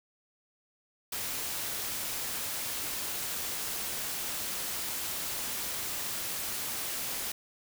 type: noise with amplitude modulation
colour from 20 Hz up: white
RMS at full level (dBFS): -34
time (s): 1.12-7.32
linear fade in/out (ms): 5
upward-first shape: sine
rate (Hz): 280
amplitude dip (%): 25
effects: none